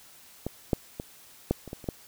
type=clicks; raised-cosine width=2 ms; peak=-17 / -9 / -20 / -10 / -27 / -22 / -30 / -15 dBFS; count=8; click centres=0.466 / 0.732 / 0.999 / 1.51 / 1.677 / 1.731 / 1.842 / 1.888 s; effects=white hiss -53 dBFS RMS until 2.07 s